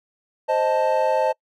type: chord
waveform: triangle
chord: A diminished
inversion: first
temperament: equal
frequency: 523.3 / 622.3 / 880 Hz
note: C5 / Eb5 / A5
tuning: 0 / 0 / 0 cents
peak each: -20 dBFS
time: 0.48-1.33 s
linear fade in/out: 20 ms
effects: noise-tail reverb RT60 0.1 s tail -26 dB re dry